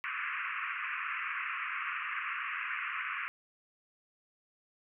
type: band-pass noise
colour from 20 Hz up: pink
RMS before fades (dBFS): -37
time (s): 0.04-3.28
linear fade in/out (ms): 0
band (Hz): 1100 to 2700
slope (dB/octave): 96
effects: none